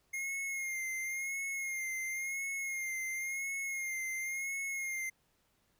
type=tone with vibrato; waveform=square; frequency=2134 Hz; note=C7; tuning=34 cents sharp; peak=-36 dBFS; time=0.13-5.1 s; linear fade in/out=10 ms; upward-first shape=sine; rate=0.95 Hz; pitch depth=44 cents each way; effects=pink hiss -74 dBFS RMS until 5.79 s